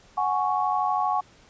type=chord; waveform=sine; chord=F# suspended second; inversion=none; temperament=just; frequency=740 / 832.5 / 1110 Hz; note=F#5 / G#5 / C#6; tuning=0 / +4 / +2 cents; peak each=-26 dBFS; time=0.17-1.21 s; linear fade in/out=10 ms; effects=pink hiss -55 dBFS RMS until 1.49 s + resampled to 16000 Hz